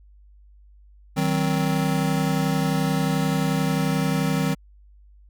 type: chord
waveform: square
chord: C diminished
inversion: first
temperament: just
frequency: 156.98 / 188.37 / 261.6 Hz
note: Eb3 / Gb3 / C4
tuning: +16 / +31 / 0 cents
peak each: -24 / -26 / -27 dBFS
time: 1.16-4.55 s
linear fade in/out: 20 ms
effects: added 50 Hz sine -48 dBFS peak until 5.29 s